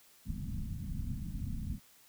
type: low-pass noise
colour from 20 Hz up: pink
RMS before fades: -38 dBFS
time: 0.25-1.8 s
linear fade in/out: 50 ms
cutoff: 240 Hz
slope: 48 dB/octave
effects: white hiss -62 dBFS RMS until 2.08 s